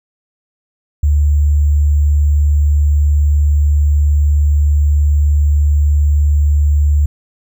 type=tone with sample-and-hold; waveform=sine; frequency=73.42 Hz; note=D2; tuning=in tune; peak=-8 dBFS; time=1.03-7.06 s; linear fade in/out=5 ms; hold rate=7350 Hz; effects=none